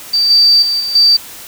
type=tone with level steps; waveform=sine; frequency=4645 Hz; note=D8; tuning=20 cents flat; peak=-9 / -5 / -12 / -16 / -5 dBFS; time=0.13-1.17 s; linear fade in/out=10 ms; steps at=0.3 / 0.62 / 0.8 / 0.95 s; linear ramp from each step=5 ms; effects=white hiss -32 dBFS RMS until 1.47 s